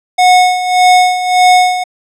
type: tone with tremolo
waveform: square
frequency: 730 Hz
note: F#5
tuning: 24 cents flat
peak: -4 dBFS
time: 0.18-1.84 s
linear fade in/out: 10 ms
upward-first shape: sine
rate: 1.7 Hz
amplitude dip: 70%
effects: low-pass 8000 Hz 12 dB/octave